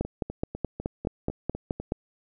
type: two click trains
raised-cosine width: 2 ms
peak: -20 / -13 dBFS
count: 8 / 10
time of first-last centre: 0.05-1.8 / 0.01-1.921 s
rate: 4 / 4.71 Hz
effects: none